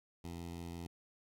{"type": "tone with notch filter", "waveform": "15% pulse", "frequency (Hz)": 85.4, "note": "F2", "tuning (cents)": -38, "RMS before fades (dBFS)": -45, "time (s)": [0.24, 0.87], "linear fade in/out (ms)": 5, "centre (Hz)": 1500, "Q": 1.6, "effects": ["AAC 64 kbps"]}